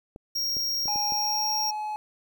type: clicks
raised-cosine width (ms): 2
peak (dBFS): -28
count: 5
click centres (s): 0.161 / 0.568 / 0.857 / 0.959 / 1.122
type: tone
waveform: square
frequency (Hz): 5588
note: F8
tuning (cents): 0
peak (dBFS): -26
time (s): 0.35-1.71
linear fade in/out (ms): 10
type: tone with pitch glide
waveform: triangle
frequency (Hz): 830 to 850.4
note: G#5 to G#5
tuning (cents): -1 to +41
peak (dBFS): -27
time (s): 0.88-1.96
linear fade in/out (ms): 0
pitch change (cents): +42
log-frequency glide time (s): 1.08-1.5
effects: 10-bit